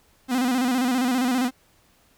45% pulse tone with vibrato, 252.3 Hz, B3, 37 cents sharp, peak -20 dBFS, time 0.28-1.51 s, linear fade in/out 50 ms, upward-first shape square, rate 15 Hz, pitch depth 65 cents each way, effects pink hiss -60 dBFS RMS until 2.17 s

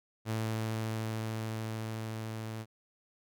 sawtooth tone with level ramp, 110.8 Hz, A2, 13 cents sharp, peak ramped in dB -27 to -34 dBFS, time 0.25-2.66 s, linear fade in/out 50 ms, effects none

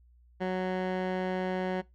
15% pulse tone with low-pass filter, 185 Hz, F#3, in tune, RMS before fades -31 dBFS, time 0.4-1.82 s, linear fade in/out 20 ms, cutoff 2200 Hz, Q 0.76, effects noise-tail reverb RT60 0.2 s tail -22 dB re dry + added 60 Hz sine -57 dBFS peak until 1.94 s

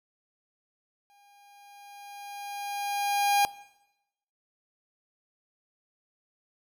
45% pulse tone with exponential growth, 810 Hz, G#5, 43 cents flat, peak -19 dBFS, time 1.1-3.45 s, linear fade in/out 0 ms, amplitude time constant 510 ms, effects noise-tail reverb RT60 0.9 s tail -19 dB re dry

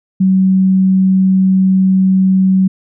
sine tone, 189.1 Hz, F#3, 38 cents sharp, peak -7 dBFS, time 0.2-2.68 s, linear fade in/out 10 ms, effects none

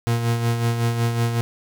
40% pulse tone with tremolo, 117.1 Hz, A#2, 8 cents sharp, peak -16 dBFS, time 0.07-1.41 s, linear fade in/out 0 ms, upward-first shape sine, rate 5.4 Hz, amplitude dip 50%, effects none

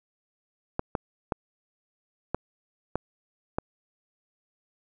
clicks, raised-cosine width 1 ms, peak -12 dBFS, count 6, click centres 0.794 / 0.952 / 1.322 / 2.346 / 2.956 / 3.585 s, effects none

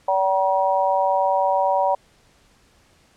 harmonic tone, 191 Hz, G3, 45 cents flat, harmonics 3 / 4 / 5, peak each -21 / -21 / -21 dBFS, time 0.08-1.95 s, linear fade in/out 5 ms, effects pink hiss -57 dBFS RMS until 3.16 s + low-pass 9000 Hz 12 dB/octave

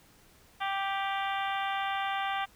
harmonic tone with a mistuned harmonic, 392 Hz, G4, in tune, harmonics 2 / 3 / 4 / 5 / 6 / 7 / 8 / 9, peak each -32 / -36 / -38 / -40 / -42 / -43 / -44 / -45 dBFS, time 0.6-2.46 s, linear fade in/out 20 ms, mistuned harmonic 7, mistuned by +34 cents, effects pink hiss -60 dBFS RMS until 2.55 s

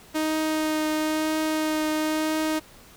sawtooth tone with vibrato, 311.1 Hz, D#4, in tune, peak -19 dBFS, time 0.14-2.6 s, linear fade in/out 20 ms, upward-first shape triangle, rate 1 Hz, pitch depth 13 cents each way, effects pink hiss -50 dBFS RMS until 2.96 s

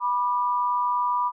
sine tone pair together, 982 / 1190 Hz, B5 / D6, -10 / +22 cents, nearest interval minor third, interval 332 cents, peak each -22 / -27 dBFS, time 0-1.32 s, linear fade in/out 50 ms, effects none

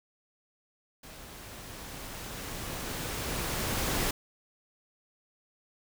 pink noise with level ramp, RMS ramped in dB -48 to -29 dBFS, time 1.03-4.11 s, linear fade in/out 5 ms, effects none

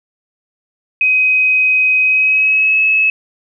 sine tone with pitch glide, 2520 to 2583 Hz, D#7 to E7, +21 to -36 cents, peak -9 dBFS, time 1.01-3.1 s, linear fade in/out 2 ms, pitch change +43 cents, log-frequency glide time 2.01-2.8 s, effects none

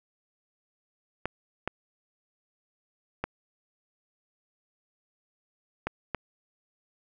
clicks, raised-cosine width 0.5 ms, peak -14 dBFS, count 5, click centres 1.256 / 1.676 / 3.24 / 5.87 / 6.147 s, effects none

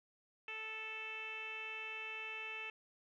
10% pulse tone with low-pass filter, 439 Hz, A4, 4 cents flat, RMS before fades -45 dBFS, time 0.48-2.7 s, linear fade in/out 2 ms, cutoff 2700 Hz, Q 8, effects none

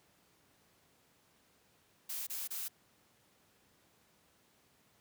blue noise bursts, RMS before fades -40 dBFS, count 3, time 2.09-2.684 s, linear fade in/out 10 ms, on 180 ms, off 27 ms, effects pink hiss -69 dBFS RMS until 5 s + high-pass 100 Hz 12 dB/octave

